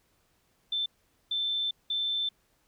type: tone bursts at uneven times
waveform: sine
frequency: 3543 Hz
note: A7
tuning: 11 cents sharp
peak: -27 dBFS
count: 3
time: 0.72-0.86 / 1.31-1.71 / 1.9-2.29 s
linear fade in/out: 5 ms
effects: pink hiss -70 dBFS RMS until 2.67 s